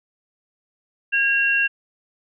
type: tone pair together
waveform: sine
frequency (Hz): 1629 / 2740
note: G#6 / F7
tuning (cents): -34 / -34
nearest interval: major sixth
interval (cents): 900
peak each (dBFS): -19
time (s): 1.12-1.68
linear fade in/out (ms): 20
effects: none